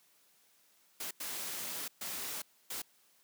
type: noise bursts at uneven times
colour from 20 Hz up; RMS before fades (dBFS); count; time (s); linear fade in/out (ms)
white; -40; 4; 1-1.11 / 1.2-1.88 / 2.01-2.42 / 2.7-2.82; 5
effects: white hiss -68 dBFS RMS until 3.23 s + high-pass 150 Hz 12 dB/octave